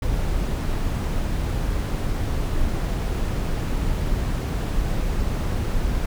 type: noise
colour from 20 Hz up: brown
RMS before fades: -23 dBFS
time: 0.02-6.06 s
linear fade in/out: 5 ms
effects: none